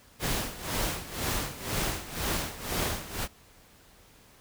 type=noise with tremolo; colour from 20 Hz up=pink; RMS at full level=-29 dBFS; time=0.19-3.28 s; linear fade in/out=50 ms; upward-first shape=sine; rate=2 Hz; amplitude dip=80%; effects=pink hiss -57 dBFS RMS until 4.4 s